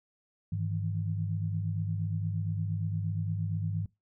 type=tone cluster; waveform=sine; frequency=101.3 / 156.7 / 165.3 Hz; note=G#2 / D#3 / E3; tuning=-43 / +13 / +5 cents; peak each=-31 / -35 / -38 dBFS; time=0.52-3.86 s; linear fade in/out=5 ms; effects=noise-tail reverb RT60 0.2 s tail -21 dB re dry